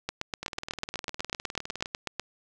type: two click trains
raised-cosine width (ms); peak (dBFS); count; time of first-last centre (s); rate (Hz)
0.2; -18 / -13; 29 / 18; 0.43-1.859 / 0.09-2.197; 19.6 / 8.07
effects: none